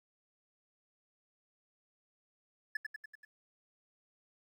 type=tone with echo; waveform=triangle; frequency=1726 Hz; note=A6; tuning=34 cents flat; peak=-30 dBFS; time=2.75-2.77 s; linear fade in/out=5 ms; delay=96 ms; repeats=5; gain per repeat=-4 dB; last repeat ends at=3.25 s; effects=12-bit